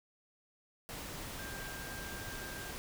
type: tone in noise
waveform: sine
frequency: 1589 Hz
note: G6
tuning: 23 cents sharp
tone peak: -47 dBFS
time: 1.39-2.71 s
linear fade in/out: 0 ms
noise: pink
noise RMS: -44 dBFS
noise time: 0.89-2.78 s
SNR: -6 dB
effects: none